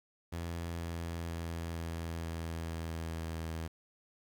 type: tone with pitch steps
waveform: sawtooth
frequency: 84.6 / 84.06 / 83.53 / 83 / 82.48 / 81.95 / 81.44 Hz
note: E2 / E2 / E2 / E2 / E2 / E2 / E2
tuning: +45 / +34 / +23 / +12 / +2 / -10 / -20 cents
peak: -33 dBFS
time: 0.32-3.68 s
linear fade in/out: 10 ms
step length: 480 ms
effects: 10-bit